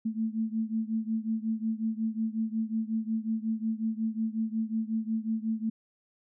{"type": "beating tone pair", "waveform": "sine", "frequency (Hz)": [220, 225.5], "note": ["A3", "A3"], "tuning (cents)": [0, 43], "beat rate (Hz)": 5.5, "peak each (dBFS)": [-30, -32], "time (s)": [0.05, 5.7], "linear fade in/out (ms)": 10, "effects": []}